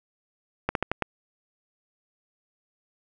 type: slowing click train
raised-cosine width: 0.5 ms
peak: -9 dBFS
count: 5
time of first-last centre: 0.69-1.023 s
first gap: 62 ms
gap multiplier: 1.2
effects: none